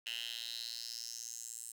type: tone with high-pass filter sweep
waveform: 10% pulse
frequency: 116.54 Hz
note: A#2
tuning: in tune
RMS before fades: -44 dBFS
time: 0.06-1.72 s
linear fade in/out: 5 ms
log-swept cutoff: 2800 to 8500 Hz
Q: 4.8
effects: none